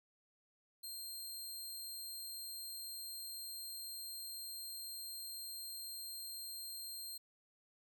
15% pulse tone, 4186 Hz, C8, in tune, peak -38 dBFS, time 0.83-7.18 s, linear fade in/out 10 ms, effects none

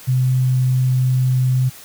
sine tone, 128.4 Hz, C3, 32 cents flat, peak -13 dBFS, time 0.07-1.7 s, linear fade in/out 20 ms, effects white hiss -40 dBFS RMS until 1.84 s

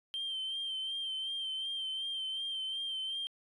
sine tone with vibrato, 3136 Hz, G7, in tune, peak -33 dBFS, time 0.14-3.27 s, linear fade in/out 0 ms, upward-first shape sine, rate 2.7 Hz, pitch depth 35 cents each way, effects tanh soft clip ceiling -32 dBFS

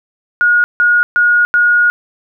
sine tone bursts at uneven times, 1441 Hz, F#6, 46 cents flat, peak -7 dBFS, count 4, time 0.41-0.64 / 0.8-1.03 / 1.16-1.45 / 1.54-1.9 s, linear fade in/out 0 ms, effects none

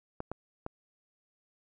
clicks, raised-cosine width 1 ms, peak -22 dBFS, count 3, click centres 0.204 / 0.316 / 0.664 s, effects none

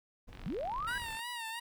brown noise with tremolo, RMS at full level -47 dBFS, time 0.27-1.17 s, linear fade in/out 20 ms, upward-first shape triangle, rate 16 Hz, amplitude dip 40%
click train, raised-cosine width 0.3 ms, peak -34 dBFS, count 41, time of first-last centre 0.33-1.192 s, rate 46.4 Hz
sine linear sweep, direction up, 132.5 to 1661.2 Hz, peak -34 dBFS, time 0.46-0.98 s, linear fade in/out 2 ms
15% pulse tone with vibrato, 932.3 Hz, A#5, in tune, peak -32 dBFS, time 0.87-1.6 s, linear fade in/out 10 ms, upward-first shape sine, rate 2.9 Hz, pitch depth 82 cents each way
effects none

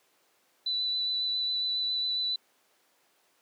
sine tone with vibrato, 3980 Hz, B7, 13 cents sharp, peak -27 dBFS, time 0.66-2.36 s, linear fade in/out 5 ms, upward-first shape sine, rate 7.3 Hz, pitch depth 14 cents each way, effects pink hiss -67 dBFS RMS until 3.41 s + high-pass 400 Hz 12 dB/octave

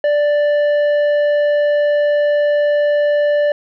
sine tone with tanh clipping, 587.3 Hz, D5, in tune, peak -13 dBFS, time 0.04-3.52 s, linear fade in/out 2 ms, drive 8 dB, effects none

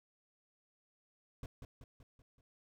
brown noise with echo, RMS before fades -43 dBFS, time 1.43-1.46 s, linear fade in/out 2 ms, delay 190 ms, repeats 5, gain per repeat -5 dB, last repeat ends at 2.41 s, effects none

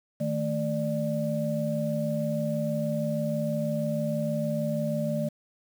sine tone cluster, 155.9 / 222.2 / 592 Hz, D#3 / A3 / D5, +4 / +17 / +14 cents, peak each -30 dBFS, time 0.2-5.29 s, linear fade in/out 10 ms, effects 8-bit

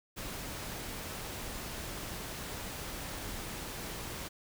pink noise, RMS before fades -41 dBFS, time 0.16-4.29 s, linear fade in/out 20 ms, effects none

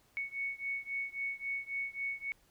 sine beating tone pair, 2217 / 2220.7 Hz, C#7 / C#7, 0 / +3 cents, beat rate 3.7 Hz, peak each -38 / -39 dBFS, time 0.17-2.32 s, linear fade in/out 0 ms, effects pink hiss -68 dBFS RMS until 2.5 s

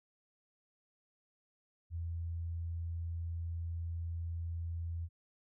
sine tone, 84 Hz, E2, 33 cents sharp, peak -36 dBFS, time 1.9-5.09 s, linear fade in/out 50 ms, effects none

